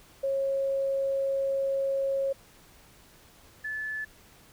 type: tone pair in turn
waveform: sine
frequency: 545 / 1734.4 Hz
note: C#5 / A6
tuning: -29 / -25 cents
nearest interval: octave + minor sixth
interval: 2004 cents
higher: second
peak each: -25 / -31 dBFS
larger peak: first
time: 0.23-2.33 / 3.64-4.05 s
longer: first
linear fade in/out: 10 ms
effects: pink hiss -56 dBFS RMS until 4.52 s